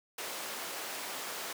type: high-pass noise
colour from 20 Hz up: pink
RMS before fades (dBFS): -40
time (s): 0.18-1.53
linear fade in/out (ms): 5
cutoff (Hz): 490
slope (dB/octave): 12
effects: none